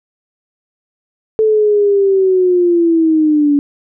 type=linear sweep; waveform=sine; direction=down; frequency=440 to 284.1 Hz; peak=-8 dBFS; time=1.39-3.59 s; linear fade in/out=0 ms; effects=none